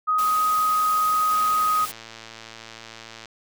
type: tone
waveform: sine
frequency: 1254 Hz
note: D#6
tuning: 13 cents sharp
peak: -18 dBFS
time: 0.07-1.86 s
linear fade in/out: 20 ms
type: noise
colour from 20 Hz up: white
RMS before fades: -34 dBFS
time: 0.18-1.92 s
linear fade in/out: 10 ms
type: click train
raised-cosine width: 0.2 ms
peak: -22 dBFS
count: 221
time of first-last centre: 1.31-3.257 s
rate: 113 Hz
effects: none